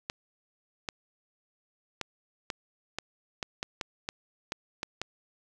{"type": "clicks", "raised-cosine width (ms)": 0.2, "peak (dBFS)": -15, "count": 12, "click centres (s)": [0.099, 0.888, 2.013, 2.502, 2.986, 3.428, 3.629, 3.812, 4.089, 4.521, 4.831, 5.016], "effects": []}